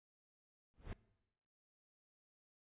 brown noise with exponential growth, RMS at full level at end -39 dBFS, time 0.74-0.93 s, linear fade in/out 0 ms, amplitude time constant 41 ms, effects noise-tail reverb RT60 1.0 s tail -21 dB re dry + resampled to 8000 Hz

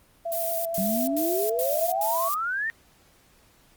sine tone with vibrato, 668 Hz, E5, 23 cents sharp, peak -27 dBFS, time 0.25-2.29 s, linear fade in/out 10 ms, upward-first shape sine, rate 8.7 Hz, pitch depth 16 cents each way
violet noise bursts, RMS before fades -30 dBFS, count 5, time 0.32-2.342 s, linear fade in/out 0 ms, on 330 ms, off 93 ms
sine exponential sweep, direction up, 186.5 to 1870 Hz, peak -25 dBFS, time 0.78-2.7 s, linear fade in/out 0 ms
effects pink hiss -59 dBFS RMS until 3.76 s + Opus 32 kbps

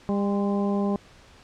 harmonic tone with a mistuned harmonic, 200.6 Hz, G3, 40 cents sharp, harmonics 1 / 2 / 3 / 4 / 5, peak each -23 / -29 / -33 / -35 / -37 dBFS, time 0.09-0.96 s, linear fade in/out 0 ms, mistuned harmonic 5, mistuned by +55 cents, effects pink hiss -52 dBFS RMS until 1.43 s + low-pass 6000 Hz 12 dB/octave

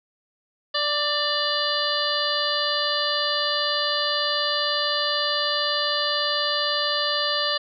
harmonic tone with a mistuned harmonic, 587 Hz, D5, 1 cent flat, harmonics 1 / 2 / 3 / 5 / 6 / 7 / 8, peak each -29 / -29 / -29 / -29 / -29 / -29 / -29 dBFS, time 0.74-7.58 s, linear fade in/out 10 ms, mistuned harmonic 3, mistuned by +21 cents, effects none

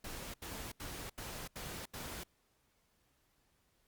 pink noise bursts, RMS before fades -45 dBFS, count 6, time 0.04-2.235 s, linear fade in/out 5 ms, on 300 ms, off 79 ms, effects pink hiss -75 dBFS RMS until 3.87 s + Opus 48 kbps

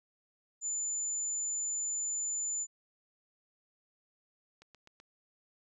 sine tone, 7040 Hz, A8, in tune, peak -32 dBFS, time 0.61-2.67 s, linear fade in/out 50 ms
click train, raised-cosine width 0.2 ms, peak -38 dBFS, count 4, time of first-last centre 4.62-5.001 s, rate 7.88 Hz
effects none

